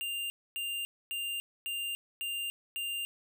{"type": "tone bursts", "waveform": "square", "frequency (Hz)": 2794, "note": "F7", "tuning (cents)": 0, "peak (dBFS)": -34, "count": 6, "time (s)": [0.01, 3.05], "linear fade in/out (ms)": 0, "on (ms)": 290, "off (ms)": 260, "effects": []}